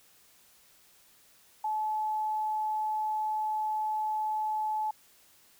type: tone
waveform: sine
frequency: 861 Hz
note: A5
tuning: 38 cents flat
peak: -28 dBFS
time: 1.64-4.91 s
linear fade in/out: 5 ms
effects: white hiss -61 dBFS RMS until 5.59 s